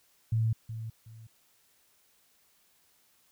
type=tone with echo; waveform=sine; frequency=112.1 Hz; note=A2; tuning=33 cents sharp; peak=-24 dBFS; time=0.32-0.53 s; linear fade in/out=5 ms; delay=370 ms; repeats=2; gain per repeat=-11 dB; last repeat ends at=1.27 s; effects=white hiss -67 dBFS RMS until 3.31 s